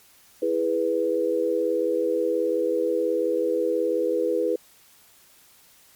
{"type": "chord", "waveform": "sine", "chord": "E major", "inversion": "none", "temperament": "equal", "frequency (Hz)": [329.6, 415.3, 493.9], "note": ["E4", "G#4", "B4"], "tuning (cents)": [0, 0, 0], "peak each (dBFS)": [-27, -26, -23], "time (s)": [0.42, 4.56], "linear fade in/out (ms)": 5, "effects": ["white hiss -55 dBFS RMS until 5.95 s", "MP3 96 kbps"]}